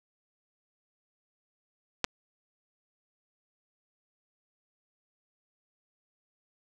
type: clicks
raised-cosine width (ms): 0.2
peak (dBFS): -8 / -14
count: 2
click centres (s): 2.043 / 2.047
effects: none